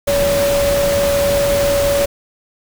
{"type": "tone in noise", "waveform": "sine", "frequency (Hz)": 566, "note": "C#5", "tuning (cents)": 36, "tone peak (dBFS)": -13, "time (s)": [0.07, 2.06], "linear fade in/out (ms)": 10, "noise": "pink", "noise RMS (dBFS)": -21, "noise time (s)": [0.07, 2.06], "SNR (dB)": 5, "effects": []}